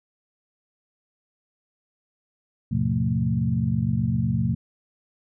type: tone cluster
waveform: sine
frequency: 80.8 / 107.7 / 127.2 / 175.4 / 222.8 Hz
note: E2 / A2 / C3 / F3 / A3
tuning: -34 / -37 / -48 / +8 / +22 cents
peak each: -32 / -28 / -24 / -27 / -27 dBFS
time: 2.71-4.55 s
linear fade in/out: 10 ms
effects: none